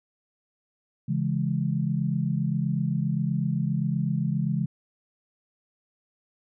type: chord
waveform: sine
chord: C# minor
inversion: none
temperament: just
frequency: 138.59 / 166.31 / 207.9 Hz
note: C#3 / E3 / G#3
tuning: 0 / +16 / +2 cents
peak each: -27 / -27 / -29 dBFS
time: 1.08-4.66 s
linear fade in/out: 10 ms
effects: none